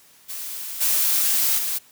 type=noise with level steps; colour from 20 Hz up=blue; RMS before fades=-32 / -20 / -25 dBFS; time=0.28-1.79 s; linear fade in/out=20 ms; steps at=0.8 / 1.57 s; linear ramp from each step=20 ms; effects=white hiss -53 dBFS RMS until 1.91 s + high-pass 60 Hz 12 dB/octave